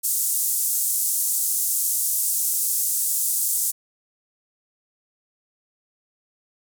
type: band-pass noise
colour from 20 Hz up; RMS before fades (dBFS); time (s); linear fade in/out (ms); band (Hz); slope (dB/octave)
pink; -23; 0.03-3.72; 20; 7600 to 16000; 24
effects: none